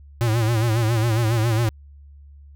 square tone with vibrato, 113.7 Hz, A#2, 43 cents flat, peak -18 dBFS, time 0.21-1.69 s, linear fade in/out 0 ms, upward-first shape sine, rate 7.3 Hz, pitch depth 95 cents each way, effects added 71 Hz sine -42 dBFS peak until 2.55 s

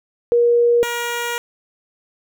sine / 10% pulse tone pair in turn, 475.4 / 475.4 Hz, A#4 / A#4, +34 / +34 cents, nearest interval unison, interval 0 cents, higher neither, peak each -11 / -13 dBFS, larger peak first, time 0.32-0.83 / 0.83-1.38 s, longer second, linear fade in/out 0 ms, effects none

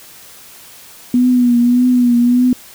sine tone with vibrato, 244.8 Hz, B3, 15 cents flat, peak -8 dBFS, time 1.14-2.53 s, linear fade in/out 2 ms, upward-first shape triangle, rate 1.7 Hz, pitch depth 51 cents each way, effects white hiss -39 dBFS RMS until 2.74 s

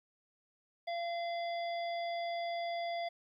harmonic tone, 685 Hz, F5, 34 cents flat, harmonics 1 / 3 / 5 / 7, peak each -35 / -45 / -49 / -52 dBFS, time 0.87-3.09 s, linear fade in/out 10 ms, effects 12-bit

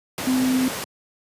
sine tone in noise, 257.3 Hz, C4, 29 cents flat, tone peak -17 dBFS, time 0.27-0.68 s, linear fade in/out 0 ms, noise pink, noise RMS -28 dBFS, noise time 0.18-0.84 s, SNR +8 dB, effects high-pass 150 Hz 12 dB/octave + resampled to 32000 Hz

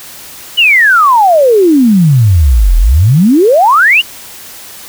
sine exponential two-way sweep, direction down then up, 3022 to 39.01 to 3022 Hz, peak -3 dBFS, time 0.57-4.02 s, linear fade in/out 20 ms, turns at 2.77 s, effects white hiss -30 dBFS RMS until 4.88 s

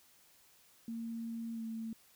sine tone with pitch glide, 229.2 to 224.7 Hz, A#3 to A3, -29 to +37 cents, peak -38 dBFS, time 0.88-1.93 s, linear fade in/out 2 ms, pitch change -34 cents, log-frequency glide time 1.54-1.62 s, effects white hiss -65 dBFS RMS until 2.15 s

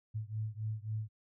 sine beating tone pair, 107.1 / 110.8 Hz, A2 / A2, -46 / +13 cents, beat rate 3.7 Hz, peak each -38 / -39 dBFS, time 0.14-1.09 s, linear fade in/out 20 ms, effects none

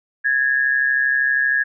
sine tone pair together, 1659 / 1791.7 Hz, G#6 / A6, -2 / +31 cents, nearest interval minor second, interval 133 cents, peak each -16 / -22 dBFS, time 0.24-1.64 s, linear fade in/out 20 ms, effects none

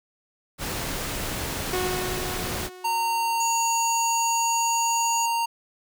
pink noise, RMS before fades -30 dBFS, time 0.58-2.7 s, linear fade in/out 50 ms
sawtooth tone with exponential decay, 366.3 Hz, F#4, 17 cents flat, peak -20 dBFS, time 1.73-4.13 s, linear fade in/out 2 ms, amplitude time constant 520 ms
square tone with pitch glide, 920 to 926.4 Hz, A#5 to A#5, -23 to -11 cents, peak -23 dBFS, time 2.84-5.46 s, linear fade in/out 10 ms, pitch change +12 cents, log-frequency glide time 3.67-5.15 s
sine tone, 6800 Hz, G#8, 40 cents sharp, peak -26 dBFS, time 3.4-5.26 s, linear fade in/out 5 ms
effects none

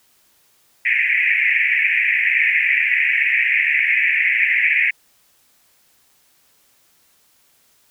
white band-pass noise, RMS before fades -17 dBFS, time 0.85-4.91 s, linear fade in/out 10 ms, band 1800 to 2500 Hz, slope 96 dB/octave, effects white hiss -58 dBFS RMS until 7.9 s

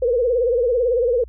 sine tone with vibrato, 485.7 Hz, B4, 29 cents flat, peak -15 dBFS, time 0.02-1.24 s, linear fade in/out 5 ms, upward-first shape sine, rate 18 Hz, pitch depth 110 cents each way, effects added 60 Hz sine -37 dBFS peak until 1.28 s

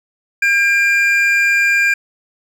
triangle tone pair together, 1612 / 2384 Hz, G6 / D7, +48 / +25 cents, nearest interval perfect fifth, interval 677 cents, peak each -12 dBFS, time 0.42-1.94 s, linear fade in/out 5 ms, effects none

